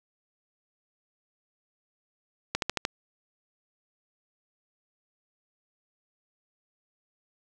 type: slowing click train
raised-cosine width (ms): 0.2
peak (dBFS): -9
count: 5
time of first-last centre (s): 2.55-2.851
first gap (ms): 72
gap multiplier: 1.03
effects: none